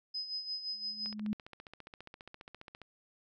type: tone with tremolo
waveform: sine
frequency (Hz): 5040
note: D#8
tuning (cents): +21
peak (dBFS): -34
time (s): 0.14-1.14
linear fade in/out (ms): 10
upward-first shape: sine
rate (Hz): 5.8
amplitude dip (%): 65
type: tone with exponential growth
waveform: sine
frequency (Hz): 211.7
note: G#3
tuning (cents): +33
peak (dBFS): -29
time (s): 0.73-1.33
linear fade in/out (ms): 0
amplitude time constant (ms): 130
type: click train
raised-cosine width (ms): 0.3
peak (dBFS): -32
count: 27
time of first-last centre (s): 1.06-2.817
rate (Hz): 14.8
effects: none